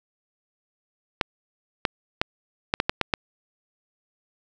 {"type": "clicks", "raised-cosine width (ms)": 0.3, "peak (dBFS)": -4, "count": 8, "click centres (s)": [1.212, 1.852, 2.215, 2.739, 2.801, 2.895, 3.013, 3.138], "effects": []}